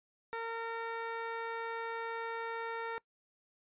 15% pulse tone, 457.8 Hz, A#4, 31 cents flat, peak -30 dBFS, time 0.33-2.98 s, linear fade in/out 0 ms, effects noise-tail reverb RT60 0.1 s tail -23 dB re dry + resampled to 8000 Hz

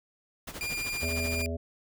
pink noise with tremolo, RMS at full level -38 dBFS, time 0.47-1.42 s, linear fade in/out 5 ms, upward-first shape sine, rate 13 Hz, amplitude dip 75%
sawtooth tone, 2404 Hz, D7, 40 cents sharp, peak -28 dBFS, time 0.61-1.46 s, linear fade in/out 0 ms
harmonic tone, 82.41 Hz, E2, in tune, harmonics 1 / 3 / 5 / 7 / 8, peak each -32 / -37 / -39 / -40 / -41 dBFS, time 1.02-1.57 s, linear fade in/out 10 ms
effects none

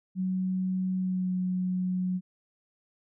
sine tone with pitch glide, 186.1 to 183.33 Hz, F#3 to F#3, +10 to -16 cents, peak -26 dBFS, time 0.15-2.21 s, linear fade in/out 50 ms, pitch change -26 cents, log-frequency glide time 0.96-1.34 s, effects none

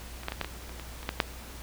clicks, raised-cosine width 0.3 ms, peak -24 / -14 / -17 / -13 / -18 / -28 / -24 / -25 / -13 / -6 dBFS, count 10, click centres 0.234 / 0.284 / 0.321 / 0.413 / 0.446 / 0.694 / 0.797 / 1.03 / 1.091 / 1.202 s, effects added 60 Hz sine -43 dBFS peak until 1.62 s + pink hiss -46 dBFS RMS until 1.62 s

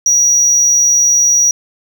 sine tone, 5780 Hz, F#8, 41 cents flat, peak -5 dBFS, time 0.06-1.51 s, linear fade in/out 2 ms, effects tanh soft clip ceiling -6 dBFS + 7-bit

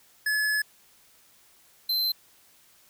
square tone pair in turn, 1709 / 4094 Hz, G#6 / C8, +49 / -38 cents, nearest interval octave + minor third, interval 1513 cents, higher second, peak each -24 dBFS, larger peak neither, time 0.26-0.62 / 1.89-2.12 s, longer first, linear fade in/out 5 ms, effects white hiss -59 dBFS RMS until 2.89 s

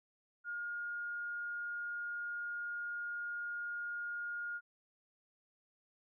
sine tone, 1423 Hz, F6, 32 cents sharp, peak -38 dBFS, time 0.44-4.61 s, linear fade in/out 50 ms, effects none

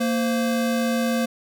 square tone pair together, 230.9 / 520 Hz, A#3 / C5, -16 / -11 cents, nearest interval octave + major second, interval 1405 cents, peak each -22 / -27 dBFS, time 0-1.26 s, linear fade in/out 10 ms, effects none

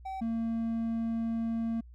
triangle tone pair in turn, 767 / 228 Hz, G5 / A#3, -38 / -38 cents, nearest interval octave + major sixth, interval 2100 cents, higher first, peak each -33 / -27 dBFS, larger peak second, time 0.05-0.21 / 0.21-1.81 s, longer second, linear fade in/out 10 ms, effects added 60 Hz sine -48 dBFS peak until 1.94 s

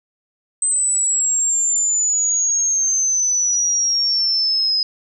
sine exponential sweep, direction down, 8200 to 5040 Hz, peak -15 dBFS, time 0.62-4.83 s, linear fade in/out 2 ms, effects none

